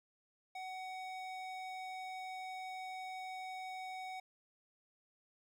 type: tone with band-pass filter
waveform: square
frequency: 749 Hz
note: F#5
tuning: 21 cents sharp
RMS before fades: -45 dBFS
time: 0.55-4.2 s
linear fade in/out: 5 ms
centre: 1700 Hz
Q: 0.6
effects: 12-bit